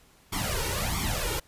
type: noise with flanger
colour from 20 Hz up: pink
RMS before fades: -29 dBFS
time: 0.32-1.4 s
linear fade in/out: 10 ms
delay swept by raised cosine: 0.88 to 2.18 ms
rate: 1.5 Hz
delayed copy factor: +0.85
effects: pink hiss -59 dBFS RMS until 1.47 s + resampled to 32000 Hz